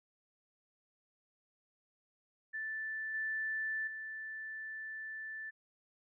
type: tone with level steps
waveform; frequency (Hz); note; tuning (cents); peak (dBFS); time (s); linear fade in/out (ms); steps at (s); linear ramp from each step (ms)
sine; 1760; A6; 0; -37 / -34 / -41; 2.53-5.51; 20; 3.14 / 3.87; 5
effects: none